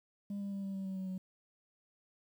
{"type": "tone with pitch steps", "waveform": "sine", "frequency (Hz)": [201.5, 199.3, 197.13, 194.97, 192.85, 190.74, 188.66, 186.6], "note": ["G3", "G3", "G3", "G3", "G3", "G3", "F#3", "F#3"], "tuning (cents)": [48, 29, 10, -9, -28, -47, 34, 15], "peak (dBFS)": -34, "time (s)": [0.3, 1.18], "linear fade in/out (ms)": 5, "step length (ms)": 110, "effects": ["tanh soft clip ceiling -36 dBFS", "11-bit"]}